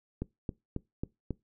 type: click train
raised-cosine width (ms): 3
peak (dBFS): -20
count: 5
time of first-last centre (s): 0.22-1.307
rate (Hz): 3.68
effects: noise-tail reverb RT60 0.2 s tail -22 dB re dry